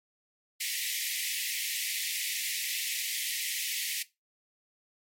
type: high-pass noise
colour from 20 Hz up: pink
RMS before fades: -33 dBFS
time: 0.6-4.03 s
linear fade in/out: 10 ms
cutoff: 1900 Hz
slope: 96 dB/octave
effects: noise-tail reverb RT60 0.2 s tail -17 dB re dry + MP3 64 kbps